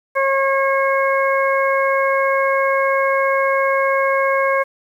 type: harmonic tone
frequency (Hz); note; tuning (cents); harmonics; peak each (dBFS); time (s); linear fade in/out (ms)
543; C#5; -36; 1 / 2 / 3 / 4; -17 / -19 / -23 / -23; 0.15-4.64; 20
effects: 8-bit